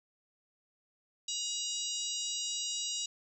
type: harmonic tone with a mistuned harmonic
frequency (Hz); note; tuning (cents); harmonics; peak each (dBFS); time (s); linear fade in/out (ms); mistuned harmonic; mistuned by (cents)
956; A#5; +43; 3 / 4 / 5 / 6 / 7 / 8; -41 / -39 / -43 / -40 / -43 / -41; 1.28-3.06; 5; 7; +23
effects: 11-bit